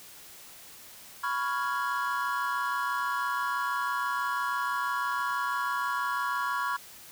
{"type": "chord", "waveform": "triangle", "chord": "C# dominant seventh", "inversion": "third", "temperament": "equal with one note detuned", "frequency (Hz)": [987.8, 1113.9, 1396.9, 1661.2], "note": ["B5", "C#6", "E#6", "G#6"], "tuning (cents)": [0, 8, 0, 0], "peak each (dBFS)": [-31, -30, -32, -34], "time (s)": [1.23, 6.77], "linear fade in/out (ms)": 10, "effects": ["white hiss -49 dBFS RMS until 7.11 s"]}